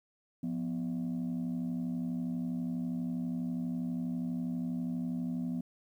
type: tone pair together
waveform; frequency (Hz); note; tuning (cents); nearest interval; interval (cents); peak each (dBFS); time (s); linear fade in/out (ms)
sine; 174.61 / 246.9; F3 / B3; 0 / 0; tritone; 600; -34 / -32; 0.43-5.61; 5
effects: tanh soft clip ceiling -29 dBFS + 11-bit